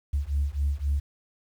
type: beating tone pair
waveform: sine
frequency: 69.3 / 73.1 Hz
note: C#2 / D2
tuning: 0 / -7 cents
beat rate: 3.8 Hz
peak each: -26 dBFS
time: 0.13-1 s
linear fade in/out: 10 ms
effects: tanh soft clip ceiling -18 dBFS + 9-bit